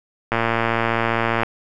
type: click train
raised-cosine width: 0.5 ms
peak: -4 dBFS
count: 129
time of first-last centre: 0.32-1.433 s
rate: 115 Hz
effects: none